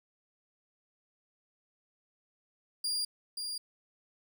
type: tone with echo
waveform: 35% pulse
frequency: 4808 Hz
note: D8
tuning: 40 cents sharp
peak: -29 dBFS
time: 2.84-3.05 s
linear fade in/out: 5 ms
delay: 530 ms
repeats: 1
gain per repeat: -5 dB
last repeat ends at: 3.58 s
effects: none